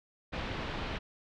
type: low-pass noise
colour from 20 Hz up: pink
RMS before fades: -37 dBFS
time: 0.32-0.99 s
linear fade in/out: 20 ms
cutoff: 3800 Hz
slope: 24 dB/octave
effects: none